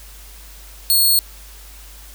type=tone; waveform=5% pulse; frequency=4334 Hz; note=C#8; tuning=40 cents flat; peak=-5 dBFS; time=0.9-1.19 s; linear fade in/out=0 ms; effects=added 50 Hz sine -39 dBFS peak until 2.14 s + white hiss -43 dBFS RMS until 2.14 s